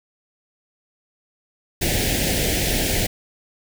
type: band-stop noise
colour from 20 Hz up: pink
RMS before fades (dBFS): -21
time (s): 1.81-3.07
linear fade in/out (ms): 10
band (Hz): 770 to 1700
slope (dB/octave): 48
effects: none